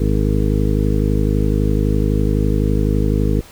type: harmonic tone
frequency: 51.91 Hz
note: G#1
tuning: in tune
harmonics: 1 / 2 / 3 / 4 / 5 / 6 / 8 / 9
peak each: -17 / -20 / -22 / -23 / -24 / -25 / -26 / -27 dBFS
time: 0-3.41 s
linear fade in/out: 5 ms
effects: pink hiss -42 dBFS RMS until 3.51 s